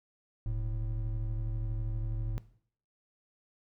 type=tone pair together; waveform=triangle; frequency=40.78 / 110 Hz; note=E1 / A2; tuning=-18 / 0 cents; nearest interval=octave + perfect fourth; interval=1718 cents; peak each=-31 / -32 dBFS; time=0.46-2.38 s; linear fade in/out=0 ms; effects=noise-tail reverb RT60 0.6 s tail -18 dB re dry